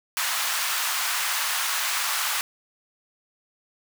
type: high-pass noise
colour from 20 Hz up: pink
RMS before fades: -26 dBFS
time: 0.17-2.41 s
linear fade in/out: 0 ms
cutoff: 960 Hz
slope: 24 dB/octave
effects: none